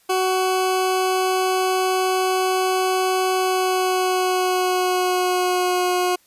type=tone with pitch glide; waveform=20% pulse; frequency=373.4 to 361.3 Hz; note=F#4 to F#4; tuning=+16 to -41 cents; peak=-13 dBFS; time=0.09-6.16 s; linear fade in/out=10 ms; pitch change=-57 cents; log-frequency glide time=3.33-5.93 s; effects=white hiss -58 dBFS RMS until 6.26 s + resampled to 32000 Hz

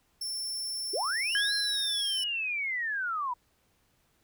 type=tone; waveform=sawtooth; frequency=5390 Hz; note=E8; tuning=38 cents sharp; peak=-30 dBFS; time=0.21-2.24 s; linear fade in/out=5 ms
type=linear two-way sweep; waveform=sine; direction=up then down; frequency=334.1 to 4186 to 946 Hz; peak=-29 dBFS; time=0.93-3.34 s; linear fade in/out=10 ms; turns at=1.54 s
type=tone with exponential decay; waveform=sine; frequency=1652 Hz; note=G#6; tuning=10 cents flat; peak=-25 dBFS; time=1.35-2.5 s; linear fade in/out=1 ms; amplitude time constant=250 ms
effects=pink hiss -70 dBFS RMS until 4.23 s

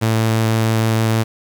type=tone; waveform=sawtooth; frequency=111.7 Hz; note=A2; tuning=27 cents sharp; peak=-10 dBFS; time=0.01-1.24 s; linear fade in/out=20 ms; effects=7-bit

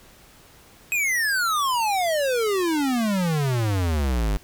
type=exponential sweep; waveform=square; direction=down; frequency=2551 to 47.76 Hz; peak=-21 dBFS; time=0.92-4.37 s; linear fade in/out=0 ms; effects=pink hiss -51 dBFS RMS until 4.43 s

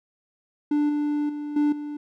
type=tone with level steps; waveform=triangle; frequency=294.9 Hz; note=D4; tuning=7 cents sharp; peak=-17 / -20 / -27 / -16 / -28 dBFS; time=0.71-1.97 s; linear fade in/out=5 ms; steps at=0.89 / 1.29 / 1.56 / 1.72 s; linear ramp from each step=5 ms; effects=none

